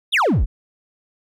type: exponential sweep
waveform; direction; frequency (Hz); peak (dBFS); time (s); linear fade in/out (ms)
triangle; down; 3951 to 34.54; -12; 0.12-0.46; 20
effects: none